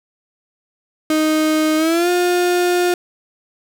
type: tone with pitch glide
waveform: 35% pulse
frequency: 311.1 to 355.3 Hz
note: D#4 to F4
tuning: 0 to +30 cents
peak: -12 dBFS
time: 1.1-2.94 s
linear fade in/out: 2 ms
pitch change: +230 cents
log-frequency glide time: 1.77-2.09 s
effects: none